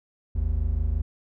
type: tone pair together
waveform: triangle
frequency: 51.91 / 77.78 Hz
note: G#1 / D#2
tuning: 0 / 0 cents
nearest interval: perfect fifth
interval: 700 cents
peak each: -23 dBFS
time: 0.35-1.02 s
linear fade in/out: 10 ms
effects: none